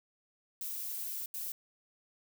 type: noise bursts at uneven times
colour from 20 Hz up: violet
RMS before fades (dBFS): -39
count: 2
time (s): 0.61-1.26 / 1.34-1.52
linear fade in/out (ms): 2
effects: none